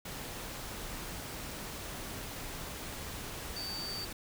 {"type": "tone in noise", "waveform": "sine", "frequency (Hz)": 4600, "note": "D8", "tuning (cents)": -37, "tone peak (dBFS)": -38, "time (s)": [3.56, 4.05], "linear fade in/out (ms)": 5, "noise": "pink", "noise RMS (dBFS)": -42, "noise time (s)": [0.05, 4.13], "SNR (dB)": 1, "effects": []}